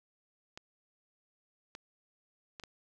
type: clicks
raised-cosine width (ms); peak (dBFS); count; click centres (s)
0.2; -27; 4; 0.575 / 1.751 / 2.598 / 2.637
effects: none